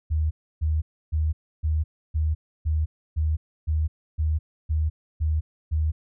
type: tone bursts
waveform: sine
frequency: 77.78 Hz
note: D#2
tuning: in tune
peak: -20 dBFS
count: 12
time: 0.1-5.92 s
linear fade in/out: 20 ms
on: 210 ms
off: 300 ms
effects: none